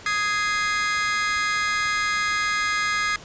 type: chord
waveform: 40% pulse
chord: Ab major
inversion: second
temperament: just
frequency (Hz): 1245.9 / 1661.2 / 2077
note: Eb6 / Ab6 / C7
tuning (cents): +2 / 0 / -13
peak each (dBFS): -25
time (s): 0.06-3.16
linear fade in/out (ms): 2
effects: pink hiss -43 dBFS RMS until 3.24 s + resampled to 16000 Hz